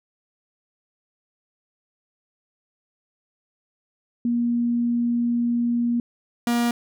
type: tone pair in turn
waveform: sine / 45% pulse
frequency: 237.8 / 237.8 Hz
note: A#3 / A#3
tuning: +35 / +35 cents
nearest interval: unison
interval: 0 cents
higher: neither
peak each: -19 dBFS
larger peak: neither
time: 4.25-6 / 6.47-6.71 s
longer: first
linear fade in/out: 2 ms
effects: none